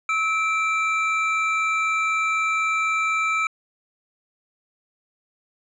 triangle tone pair together, 1298 / 2346 Hz, E6 / D7, -27 / -2 cents, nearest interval minor seventh, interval 1025 cents, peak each -21 dBFS, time 0.09-3.47 s, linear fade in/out 2 ms, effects resampled to 22050 Hz

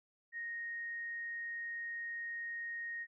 sine tone, 1864.7 Hz, A#6, in tune, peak -39 dBFS, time 0.32-3.07 s, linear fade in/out 50 ms, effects none

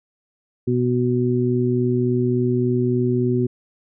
harmonic tone, 123.47 Hz, B2, in tune, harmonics 1 / 2 / 3, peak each -21 / -21 / -21 dBFS, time 0.67-3.47 s, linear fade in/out 10 ms, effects none

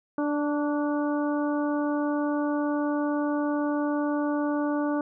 harmonic tone with a mistuned harmonic, 293.7 Hz, D4, in tune, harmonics 1 / 2 / 3 / 4 / 5, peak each -25 / -31 / -35 / -37 / -39 dBFS, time 0.18-5.01 s, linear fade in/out 2 ms, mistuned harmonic 4, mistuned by -29 cents, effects none

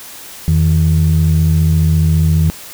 sine tone pair together, 84.1 / 158.76 Hz, E2 / D#3, +35 / +35 cents, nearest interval major seventh, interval 1100 cents, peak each -10 dBFS, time 0.48-2.5 s, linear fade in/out 0 ms, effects tanh soft clip ceiling -4 dBFS + white hiss -33 dBFS RMS until 2.73 s

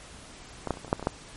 clicks, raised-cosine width 1 ms, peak -16 / -11 / -28 / -26 / -26 / -27 / -7 / -23 / -20 / -9 dBFS, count 10, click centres 0.673 / 0.707 / 0.739 / 0.772 / 0.847 / 0.88 / 0.929 / 0.996 / 1.027 / 1.071 s, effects pink hiss -47 dBFS RMS until 1.36 s + MP3 48 kbps

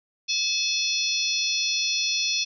harmonic tone with a mistuned harmonic, 863 Hz, A5, 34 cents flat, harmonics 3 / 4 / 5 / 6 / 7, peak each -29 / -29 / -29 / -29 / -29 dBFS, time 0.28-2.45 s, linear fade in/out 20 ms, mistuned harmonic 7, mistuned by -81 cents, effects none

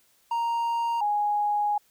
triangle / sine tone pair in turn, 932 / 829.4 Hz, A#5 / G#5, -1 / -3 cents, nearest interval major second, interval 202 cents, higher first, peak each -22 dBFS, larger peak neither, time 0.31-1.01 / 1.01-1.78 s, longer second, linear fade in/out 5 ms, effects white hiss -64 dBFS RMS until 1.9 s

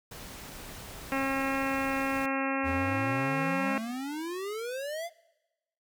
pink noise, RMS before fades -44 dBFS, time 0.11-2.26 s, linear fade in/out 5 ms
harmonic tone, 270.2 Hz, C#4, 44 cents flat, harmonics 1 / 2 / 3 / 4 / 5 / 6 / 7 / 8 / 9 / 10, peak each -31 / -34 / -36 / -37 / -38 / -39 / -39 / -40 / -41 / -41 dBFS, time 1.12-3.78 s, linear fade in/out 0 ms
square exponential sweep, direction up, 77.78 to 707 Hz, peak -34 dBFS, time 2.63-5.1 s, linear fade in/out 50 ms
effects noise-tail reverb RT60 1.0 s tail -21 dB re dry

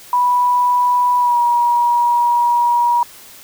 sine tone with pitch glide, 983 to 956.7 Hz, B5 to A#5, -8 to +45 cents, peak -11 dBFS, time 0.13-3.03 s, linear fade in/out 2 ms, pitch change -47 cents, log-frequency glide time 1.18-1.38 s, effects white hiss -40 dBFS RMS until 3.43 s

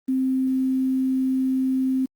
sine tone with quantisation, 261.6 Hz, C4, in tune, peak -19 dBFS, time 0.08-2.06 s, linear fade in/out 10 ms, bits 8, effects Opus 24 kbps

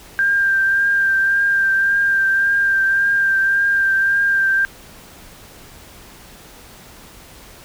sine tone with vibrato, 1588 Hz, G6, 22 cents sharp, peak -13 dBFS, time 0.19-4.65 s, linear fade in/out 0 ms, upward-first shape triangle, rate 1.8 Hz, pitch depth 22 cents each way, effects pink hiss -42 dBFS RMS until 7.64 s

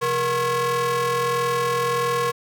45% pulse ring-modulated tone, 303.3 Hz, D#4, 44 cents flat, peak -17 dBFS, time 0.01-2.32 s, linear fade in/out 20 ms, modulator 779 Hz, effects none

